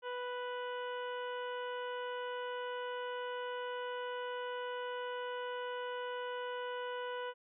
harmonic tone, 493.9 Hz, B4, in tune, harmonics 1 / 2 / 3 / 4 / 5 / 6 / 7, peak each -40 / -43 / -46 / -55 / -59 / -51 / -64 dBFS, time 0.02-7.34 s, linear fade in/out 50 ms, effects none

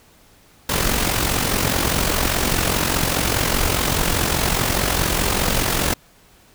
pink noise with amplitude modulation, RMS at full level -17 dBFS, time 0.69-5.94 s, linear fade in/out 5 ms, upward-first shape sine, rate 44.9 Hz, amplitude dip 60%, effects pink hiss -52 dBFS RMS until 6.54 s

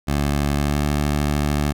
15% pulse tone with pitch glide, 71.8 to 73.35 Hz, D2 to D2, -39 to -2 cents, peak -12 dBFS, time 0.07-1.73 s, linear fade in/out 20 ms, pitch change +37 cents, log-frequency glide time 0.59-0.8 s, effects none

